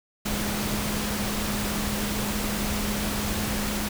sine tone in noise, 207.7 Hz, G#3, in tune, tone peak -30 dBFS, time 0.25-3.89 s, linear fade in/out 10 ms, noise pink, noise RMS -29 dBFS, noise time 0.25-3.89 s, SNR -4 dB, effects none

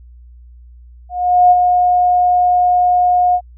sine tone with ADSR envelope, 719 Hz, F#5, 50 cents flat, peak -4 dBFS, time 1.09-3.41 s, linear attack 420 ms, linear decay 33 ms, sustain -5 dB, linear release 64 ms, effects added 60 Hz sine -37 dBFS peak until 3.57 s

